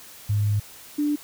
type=tone pair in turn; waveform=sine; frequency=103.83 / 294.4 Hz; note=G#2 / D4; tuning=0 / +4 cents; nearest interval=octave + tritone; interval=1804 cents; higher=second; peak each=-19 / -20 dBFS; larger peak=first; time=0.29-0.6 / 0.98-1.16 s; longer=first; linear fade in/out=10 ms; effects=white hiss -45 dBFS RMS until 1.23 s